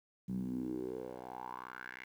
10% pulse tone with band-pass filter sweep, 62.7 Hz, B1, 27 cents sharp, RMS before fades -42 dBFS, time 0.28-2.05 s, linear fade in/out 10 ms, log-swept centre 170 to 2100 Hz, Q 5.2, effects 11-bit

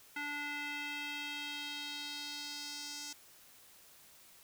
square tone with band-pass filter sweep, 291.2 Hz, D4, 15 cents flat, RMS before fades -42 dBFS, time 0.16-3.13 s, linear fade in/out 5 ms, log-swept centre 1900 to 6000 Hz, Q 2.2, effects white hiss -60 dBFS RMS until 4.43 s

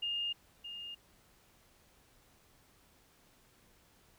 sine tone with echo, 2828 Hz, F7, 21 cents sharp, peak -33 dBFS, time 0.02-0.33 s, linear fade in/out 10 ms, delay 620 ms, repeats 1, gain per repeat -9 dB, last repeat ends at 0.95 s, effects pink hiss -66 dBFS RMS until 4.18 s

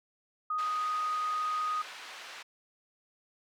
sine tone, 1244.5 Hz, D#6, in tune, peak -29 dBFS, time 0.5-1.82 s, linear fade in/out 5 ms
pink band-pass noise, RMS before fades -46 dBFS, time 0.58-2.43 s, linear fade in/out 10 ms, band 1100 to 4400 Hz, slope 12 dB/octave
effects none

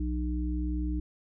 harmonic tone, 61.1 Hz, B1, 18 cents flat, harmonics 1 / 3 / 5, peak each -29 / -39 / -34 dBFS, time 0-1 s, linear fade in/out 5 ms, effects none

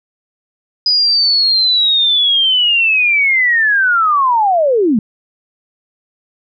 sine linear sweep, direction down, 4978 to 196 Hz, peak -9 dBFS, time 0.86-4.99 s, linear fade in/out 2 ms, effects none

